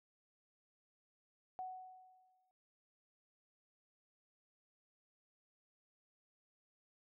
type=tone with exponential decay; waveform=sine; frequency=744 Hz; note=F#5; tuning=9 cents sharp; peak=-40 dBFS; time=1.59-2.51 s; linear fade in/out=0 ms; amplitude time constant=200 ms; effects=none